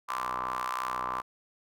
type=ring-modulated tone; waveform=sawtooth; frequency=62.9 Hz; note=B1; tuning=32 cents sharp; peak=-24 dBFS; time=0.08-1.22 s; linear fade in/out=20 ms; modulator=1100 Hz; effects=none